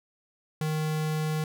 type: tone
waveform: square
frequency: 155.2 Hz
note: D#3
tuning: 4 cents flat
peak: -27 dBFS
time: 0.61-1.44 s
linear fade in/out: 2 ms
effects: none

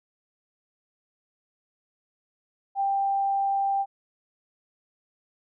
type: tone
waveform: sine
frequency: 789 Hz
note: G5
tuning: 11 cents sharp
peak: -22 dBFS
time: 2.75-3.86 s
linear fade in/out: 50 ms
effects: none

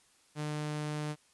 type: tone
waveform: sawtooth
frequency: 150.5 Hz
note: D3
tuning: 43 cents sharp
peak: -30 dBFS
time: 0.35-1.16 s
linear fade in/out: 50 ms
effects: white hiss -66 dBFS RMS until 1.33 s + resampled to 24000 Hz

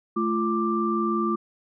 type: tone cluster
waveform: sine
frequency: 218.7 / 344.7 / 1179 Hz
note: A3 / F4 / D6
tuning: -10 / -23 / +6 cents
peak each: -26 dBFS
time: 0.16-1.36 s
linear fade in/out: 10 ms
effects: none

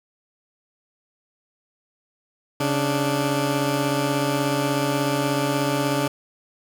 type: tone pair together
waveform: 15% pulse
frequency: 138.59 / 293.7 Hz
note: C#3 / D4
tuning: 0 / 0 cents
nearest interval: octave + minor second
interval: 1300 cents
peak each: -17 dBFS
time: 2.6-6.08 s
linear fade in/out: 5 ms
effects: none

